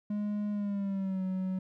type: tone with pitch glide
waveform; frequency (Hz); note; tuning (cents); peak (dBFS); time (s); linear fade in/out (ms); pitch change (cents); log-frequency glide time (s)
triangle; 207.7 to 187.19; G#3 to F#3; 0 to +20; -28; 0.1-1.59; 5; -180; 0.51-1.23
effects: none